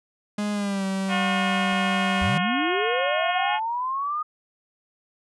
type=tone with pitch glide; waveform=45% pulse; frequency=207.7 to 192.67 Hz; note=G#3 to G3; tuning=0 to -30 cents; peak=-24 dBFS; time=0.38-2.38 s; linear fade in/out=5 ms; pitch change=-130 cents; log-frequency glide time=0.52-0.85 s
type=harmonic tone; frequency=359.7 Hz; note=F#4; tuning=49 cents flat; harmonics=2 / 3 / 4 / 5 / 6 / 7 / 8 / 9; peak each=-28 / -30 / -31 / -32 / -33 / -33 / -34 / -35 dBFS; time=1.08-3.6 s; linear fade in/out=50 ms
type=clicks; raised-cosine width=2 ms; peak=-31 / -41 dBFS; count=2; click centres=1.729 / 1.745 s
type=linear sweep; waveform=sine; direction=up; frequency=64.6 to 1243 Hz; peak=-24 dBFS; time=2.21-4.23 s; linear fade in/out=10 ms
effects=resampled to 24000 Hz